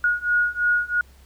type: beating tone pair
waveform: sine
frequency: 1444 / 1447 Hz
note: F#6 / F#6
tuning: -43 / -39 cents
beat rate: 3 Hz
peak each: -22 / -21 dBFS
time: 0.04-1.01 s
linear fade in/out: 2 ms
effects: added 66 Hz sine -48 dBFS peak until 1.25 s + pink hiss -56 dBFS RMS until 1.25 s